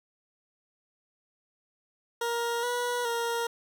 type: tone with pitch steps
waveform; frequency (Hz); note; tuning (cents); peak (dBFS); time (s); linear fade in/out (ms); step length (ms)
20% pulse; 469.8 / 486.7 / 467.4; A#4 / B4 / A#4; +13 / -25 / +5; -23; 2.21-3.47; 5; 420
effects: none